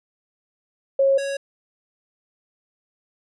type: tone pair in turn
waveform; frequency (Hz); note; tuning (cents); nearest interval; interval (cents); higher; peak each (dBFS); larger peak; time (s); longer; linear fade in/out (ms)
sine / square; 545 / 553.9; C#5 / C#5; -29 / -1; unison; 28; second; -14 / -25; first; 0.99-1.18 / 1.18-1.37; neither; 5
effects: resampled to 24000 Hz